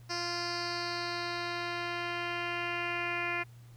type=tone with low-pass filter sweep; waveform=10% pulse; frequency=347.6 Hz; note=F4; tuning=8 cents flat; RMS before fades=-35 dBFS; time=0.09-3.44 s; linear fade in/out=20 ms; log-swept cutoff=5300 to 2400 Hz; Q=4.4; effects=added 119 Hz sine -50 dBFS peak until 3.76 s + pink hiss -64 dBFS RMS until 3.76 s